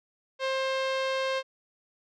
sawtooth tone with low-pass filter, 530 Hz, C5, 22 cents sharp, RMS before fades -29 dBFS, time 0.39-1.43 s, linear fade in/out 50 ms, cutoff 3900 Hz, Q 1.3, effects none

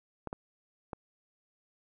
clicks, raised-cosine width 1 ms, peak -23 dBFS, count 3, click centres 0.273 / 0.329 / 0.932 s, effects none

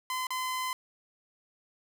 sawtooth tone with dropouts, 1024 Hz, C6, 38 cents flat, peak -27 dBFS, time 0.1-0.73 s, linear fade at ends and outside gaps 1 ms, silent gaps 0.269-0.305 s, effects none

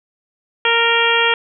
harmonic tone with a mistuned harmonic, 463.8 Hz, A#4, 9 cents flat, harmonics 1 / 2 / 3 / 4 / 5 / 6 / 7, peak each -20 / -20 / -20 / -20 / -20 / -20 / -20 dBFS, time 0.65-1.34 s, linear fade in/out 2 ms, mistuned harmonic 5, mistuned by +23 cents, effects none

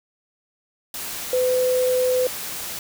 sine tone in noise, 506 Hz, B4, 42 cents sharp, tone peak -17 dBFS, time 1.33-2.27 s, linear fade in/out 2 ms, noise white, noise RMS -31 dBFS, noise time 0.94-2.79 s, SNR +11 dB, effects none

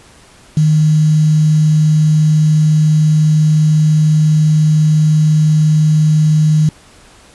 sine tone with quantisation, 154.3 Hz, D#3, 14 cents flat, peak -7 dBFS, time 0.57-6.69 s, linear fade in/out 2 ms, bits 5, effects pink hiss -43 dBFS RMS until 7.34 s + resampled to 24000 Hz

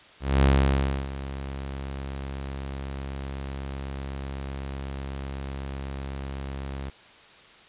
sawtooth tone with ADSR envelope, 68 Hz, C#2, 33 cents flat, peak -12 dBFS, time 0.2-6.9 s, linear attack 230 ms, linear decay 640 ms, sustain -16 dB, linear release 5 ms, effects white hiss -51 dBFS RMS until 7.68 s + resampled to 8000 Hz

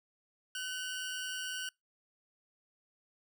25% pulse tone pair together, 1511 / 2852 Hz, F#6 / F7, +36 / +36 cents, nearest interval major seventh, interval 1100 cents, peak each -35 / -38 dBFS, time 0.55-1.69 s, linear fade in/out 2 ms, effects noise-tail reverb RT60 0.2 s tail -26 dB re dry

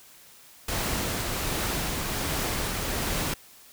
pink noise with tremolo, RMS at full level -28 dBFS, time 0.68-3.34 s, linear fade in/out 5 ms, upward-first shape triangle, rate 1.3 Hz, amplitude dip 25%, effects white hiss -52 dBFS RMS until 3.72 s

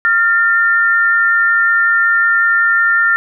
sine tone pair together, 1396.9 / 1802.7 Hz, F6 / A6, 0 / +42 cents, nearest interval major third, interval 442 cents, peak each -12 dBFS, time 0.05-3.16 s, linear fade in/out 0 ms, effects none

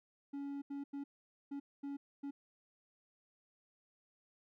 triangle tone bursts at uneven times, 281.1 Hz, C#4, 24 cents sharp, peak -38 dBFS, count 6, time 0.33-0.62 / 0.7-0.84 / 0.93-1.04 / 1.51-1.6 / 1.83-1.97 / 2.23-2.31 s, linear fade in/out 10 ms, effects none

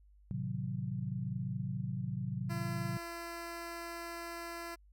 sine chord, A diminished seventh, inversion none, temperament equal, 110 / 130.81 / 155.56 / 185 Hz, A2 / C3 / Eb3 / Gb3, 0 / 0 / 0 / 0 cents, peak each -41 / -38 / -44 / -40 dBFS, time 0.31-2.97 s, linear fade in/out 0 ms
10% pulse tone, 339.3 Hz, F4, 50 cents flat, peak -33 dBFS, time 2.49-4.76 s, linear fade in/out 20 ms
effects added 50 Hz sine -59 dBFS peak until 4.92 s

